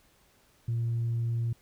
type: tone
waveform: sine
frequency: 116.54 Hz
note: A#2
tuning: in tune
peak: -25 dBFS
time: 0.68-1.53 s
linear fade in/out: 5 ms
effects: tanh soft clip ceiling -24 dBFS + pink hiss -64 dBFS RMS until 1.61 s